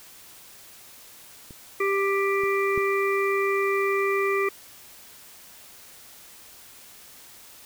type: clicks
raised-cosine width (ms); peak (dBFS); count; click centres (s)
3; -30 / -29 / -20; 3; 1.508 / 2.436 / 2.777
type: harmonic tone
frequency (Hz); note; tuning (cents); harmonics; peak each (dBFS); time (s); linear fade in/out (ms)
394.2; G4; +10; 1 / 3 / 5 / 6; -23 / -28 / -30 / -31; 1.8-4.49; 5
effects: white hiss -48 dBFS RMS until 7.65 s